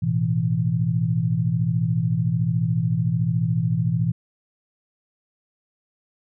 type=chord; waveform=sine; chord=A suspended second; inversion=none; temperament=just; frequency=110 / 123.75 / 165 Hz; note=A2 / B2 / E3; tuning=0 / +4 / +2 cents; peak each=-25 / -23 / -22 dBFS; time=0.02-4.12 s; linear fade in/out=10 ms; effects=none